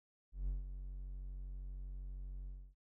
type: tone with ADSR envelope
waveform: triangle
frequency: 46.33 Hz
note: F#1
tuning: 3 cents sharp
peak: -32 dBFS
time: 0.32-2.75 s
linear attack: 160 ms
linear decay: 150 ms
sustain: -9 dB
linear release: 280 ms
effects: none